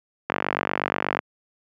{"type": "click train", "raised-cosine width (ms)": 0.5, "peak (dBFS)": -6, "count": 44, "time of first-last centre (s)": [0.3, 1.19], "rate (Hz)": 48.3, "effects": ["high-pass 150 Hz 12 dB/octave"]}